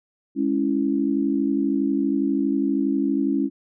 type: chord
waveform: sine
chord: C# minor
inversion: second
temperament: equal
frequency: 207.7 / 277.2 / 329.6 Hz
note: G#3 / C#4 / E4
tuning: 0 / 0 / 0 cents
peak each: -26 / -21 / -25 dBFS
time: 0.35-3.5 s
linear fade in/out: 50 ms
effects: none